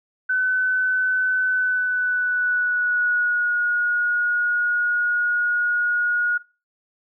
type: tone with pitch glide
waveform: sine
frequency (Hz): 1511 to 1444.4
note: F#6 to F#6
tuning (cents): +36 to -42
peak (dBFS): -18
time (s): 0.29-6.38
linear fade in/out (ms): 10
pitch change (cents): -78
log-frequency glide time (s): 1.47-3.58
effects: noise-tail reverb RT60 0.3 s tail -19 dB re dry